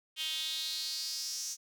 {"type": "tone with high-pass filter sweep", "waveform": "sawtooth", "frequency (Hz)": 314.9, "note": "D#4", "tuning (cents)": 21, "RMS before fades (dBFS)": -37, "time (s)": [0.16, 1.57], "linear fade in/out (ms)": 50, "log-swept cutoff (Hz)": [3100, 6100], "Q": 5.2, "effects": []}